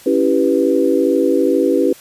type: chord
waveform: sine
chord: C# half-diminished seventh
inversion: none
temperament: equal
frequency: 277.2 / 329.6 / 392 / 493.9 Hz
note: C#4 / E4 / G4 / B4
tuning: 0 / 0 / 0 / 0 cents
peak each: -17 dBFS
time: 0.06-1.93 s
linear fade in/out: 5 ms
effects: white hiss -42 dBFS RMS until 2 s + resampled to 32000 Hz